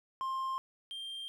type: tone pair in turn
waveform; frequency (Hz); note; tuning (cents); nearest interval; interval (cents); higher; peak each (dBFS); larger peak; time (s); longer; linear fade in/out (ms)
triangle; 1057 / 3179; C6 / G7; +17 / +24; octave + perfect fifth; 1907; second; -31 / -38; first; 0.21-0.58 / 0.91-1.28; neither; 0
effects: none